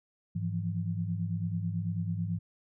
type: tone cluster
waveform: sine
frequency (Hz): 103.3 / 165.8 / 174.9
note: G#2 / E3 / F3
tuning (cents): -9 / +10 / +3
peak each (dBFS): -33 / -34 / -36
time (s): 0.35-2.39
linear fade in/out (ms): 10
effects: none